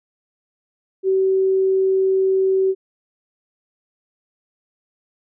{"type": "tone", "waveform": "sine", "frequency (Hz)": 381.7, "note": "G4", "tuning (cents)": -46, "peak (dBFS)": -14, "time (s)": [1.03, 2.75], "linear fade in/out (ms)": 50, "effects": []}